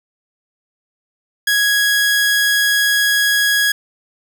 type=tone; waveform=sawtooth; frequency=1661.2 Hz; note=G#6; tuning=in tune; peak=-9 dBFS; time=1.47-3.72 s; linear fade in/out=5 ms; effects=none